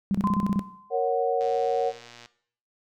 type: tone bursts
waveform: sine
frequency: 196 Hz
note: G3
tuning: in tune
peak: -20 dBFS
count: 8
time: 0.11-0.593 s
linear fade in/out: 0 ms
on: 35 ms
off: 29 ms
type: tone with exponential decay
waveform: sine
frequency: 1032 Hz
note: C6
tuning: 24 cents flat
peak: -24 dBFS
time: 0.24-1.12 s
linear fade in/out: 0 ms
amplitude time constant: 190 ms
type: chord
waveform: sine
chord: F# major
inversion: first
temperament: equal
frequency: 466.2 / 554.4 / 740 Hz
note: A#4 / C#5 / F#5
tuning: 0 / 0 / 0 cents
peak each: -25 / -27 / -26 dBFS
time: 0.9-1.93 s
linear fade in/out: 50 ms
type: click train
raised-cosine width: 0.2 ms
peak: -28 dBFS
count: 102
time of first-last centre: 1.41-2.259 s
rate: 119 Hz
effects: noise-tail reverb RT60 0.6 s tail -17 dB re dry